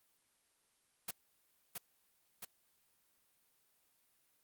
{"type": "noise with echo", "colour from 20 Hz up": "white", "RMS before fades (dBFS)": -40, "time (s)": [1.08, 1.11], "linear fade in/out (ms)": 5, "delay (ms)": 670, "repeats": 2, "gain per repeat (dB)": -3, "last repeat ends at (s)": 2.45, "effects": ["white hiss -75 dBFS RMS until 4.43 s", "Opus 32 kbps"]}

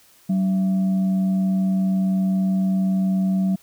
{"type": "tone with frequency modulation", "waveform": "sine", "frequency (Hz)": 190, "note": "F#3", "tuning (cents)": 46, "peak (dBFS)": -17, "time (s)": [0.29, 3.56], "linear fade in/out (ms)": 10, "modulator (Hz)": 481, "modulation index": 0.22, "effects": ["white hiss -54 dBFS RMS until 3.62 s"]}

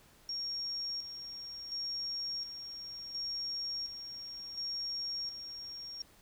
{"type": "tone with tremolo", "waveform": "sine", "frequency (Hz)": 5560, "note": "F8", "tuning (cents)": -9, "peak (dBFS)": -35, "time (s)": [0.29, 6.02], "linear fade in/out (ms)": 2, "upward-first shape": "square", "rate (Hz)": 0.7, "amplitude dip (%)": 55, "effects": ["pink hiss -62 dBFS RMS until 6.21 s"]}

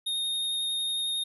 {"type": "tone with vibrato", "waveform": "square", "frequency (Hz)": 3700, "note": "A#7", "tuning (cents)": -14, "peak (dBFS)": -28, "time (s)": [0.06, 1.24], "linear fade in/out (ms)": 10, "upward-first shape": "sine", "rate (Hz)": 11, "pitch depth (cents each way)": 9, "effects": []}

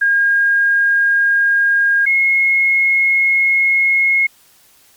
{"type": "tone pair in turn", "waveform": "sine", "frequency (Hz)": [1621, 2164], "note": ["G#6", "C#7"], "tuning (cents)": [-42, -42], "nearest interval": "perfect fourth", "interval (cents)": 500, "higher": "second", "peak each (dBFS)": -10, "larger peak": "neither", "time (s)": [[0.01, 2.06], [2.06, 4.27]], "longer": "second", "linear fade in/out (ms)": 10, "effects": ["white hiss -50 dBFS RMS until 4.96 s", "MP3 96 kbps"]}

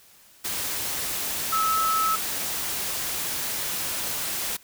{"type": "tone in noise", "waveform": "sine", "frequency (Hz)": 1299, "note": "E6", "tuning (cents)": -26, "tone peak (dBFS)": -21, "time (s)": [1.52, 2.16], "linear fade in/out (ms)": 10, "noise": "white", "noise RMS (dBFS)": -29, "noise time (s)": [0.44, 4.57], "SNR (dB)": 5, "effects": ["white hiss -54 dBFS RMS until 4.63 s"]}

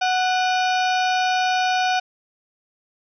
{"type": "harmonic tone with a mistuned harmonic", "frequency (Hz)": 740, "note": "F#5", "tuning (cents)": 0, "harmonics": [1, 2, 3, 4, 5, 6, 7, 8], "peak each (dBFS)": [-19, -25, -29, -31, -33, -35, -36, -37], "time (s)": [0.01, 2], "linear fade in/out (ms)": 10, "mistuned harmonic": 3, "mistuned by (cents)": 150, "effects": []}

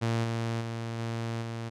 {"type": "tone with level steps", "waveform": "sawtooth", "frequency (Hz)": 114.9, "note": "A#2", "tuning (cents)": -25, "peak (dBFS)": [-22, -25, -29, -27, -30], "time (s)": [0.01, 1.7], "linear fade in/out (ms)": 20, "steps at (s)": [0.23, 0.6, 0.98, 1.41], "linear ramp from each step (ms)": 20, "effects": ["low-pass 7000 Hz 12 dB/octave"]}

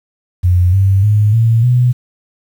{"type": "tone with pitch steps", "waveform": "sine", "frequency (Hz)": [89.5, 97.04, 105.21, 114.07, 123.68], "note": ["F2", "G2", "G#2", "A#2", "B2"], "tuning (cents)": [43, -17, 23, -37, 3], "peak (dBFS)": -7, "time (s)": [0.43, 1.93], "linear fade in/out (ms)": 20, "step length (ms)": 300, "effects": ["7-bit"]}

